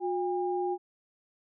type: tone pair together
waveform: sine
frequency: 360.1 / 806 Hz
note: F#4 / G5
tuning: -47 / +48 cents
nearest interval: octave + major second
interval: 1395 cents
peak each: -29 / -32 dBFS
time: 0-0.78 s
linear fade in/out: 50 ms
effects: none